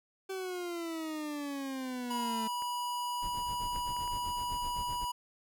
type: exponential sweep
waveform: 40% pulse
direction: down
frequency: 385.6 to 220 Hz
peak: -35 dBFS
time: 0.29-2.48 s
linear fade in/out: 10 ms
type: tone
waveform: square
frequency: 975 Hz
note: B5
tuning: 23 cents flat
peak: -34 dBFS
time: 2.1-5.12 s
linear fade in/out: 10 ms
type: clicks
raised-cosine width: 0.5 ms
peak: -33 dBFS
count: 4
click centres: 2.622 / 3.761 / 3.966 / 4.077 s
type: noise with tremolo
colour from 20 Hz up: brown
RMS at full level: -41 dBFS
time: 3.22-5.05 s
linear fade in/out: 5 ms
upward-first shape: sine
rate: 7.8 Hz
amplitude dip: 85%
effects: none